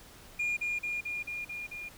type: tone with echo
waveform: sine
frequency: 2421 Hz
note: D#7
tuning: 48 cents flat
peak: -26 dBFS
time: 0.39-0.57 s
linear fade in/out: 10 ms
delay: 220 ms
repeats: 6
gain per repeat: -2 dB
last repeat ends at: 1.89 s
effects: tanh soft clip ceiling -27 dBFS + pink hiss -53 dBFS RMS until 1.97 s